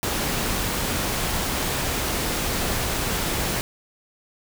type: noise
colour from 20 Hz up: pink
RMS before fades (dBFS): -25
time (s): 0.03-3.61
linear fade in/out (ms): 0
effects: none